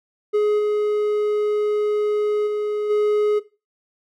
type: tone with level steps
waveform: triangle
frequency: 419.7 Hz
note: G#4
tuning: 18 cents sharp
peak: -13 / -15 / -18 / -13 dBFS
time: 0.33-3.4 s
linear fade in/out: 20 ms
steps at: 0.58 / 2.46 / 2.89 s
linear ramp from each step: 20 ms
effects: noise-tail reverb RT60 0.3 s tail -17 dB re dry